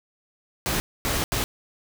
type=noise bursts at uneven times; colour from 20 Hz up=pink; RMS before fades=-25 dBFS; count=3; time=0.66-0.8 / 1.05-1.24 / 1.32-1.44 s; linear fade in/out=0 ms; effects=none